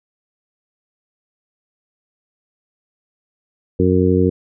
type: harmonic tone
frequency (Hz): 91.8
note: F#2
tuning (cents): -13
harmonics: 1 / 2 / 3 / 4 / 5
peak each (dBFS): -18 / -18 / -18 / -18 / -18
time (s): 3.79-4.3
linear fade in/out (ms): 10
effects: none